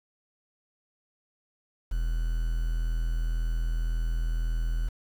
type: tone with quantisation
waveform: triangle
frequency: 40.94 Hz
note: E1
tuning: 11 cents flat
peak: -23 dBFS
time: 1.91-4.89 s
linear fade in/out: 10 ms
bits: 8
effects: none